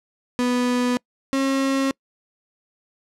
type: tone pair in turn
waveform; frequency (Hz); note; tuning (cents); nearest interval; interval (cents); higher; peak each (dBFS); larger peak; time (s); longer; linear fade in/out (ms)
35% pulse; 246.9 / 270.3; B3 / C#4; 0 / -44; major second; 156; second; -17; neither; 0.39-0.97 / 1.33-1.91; neither; 0
effects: noise-tail reverb RT60 0.1 s tail -26 dB re dry + low-pass 9000 Hz 12 dB/octave